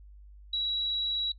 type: tone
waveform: sine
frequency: 3892 Hz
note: B7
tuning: 26 cents flat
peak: -27 dBFS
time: 0.53-1.32 s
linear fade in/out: 5 ms
effects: noise-tail reverb RT60 0.1 s tail -18 dB re dry + added 50 Hz sine -48 dBFS peak until 1.38 s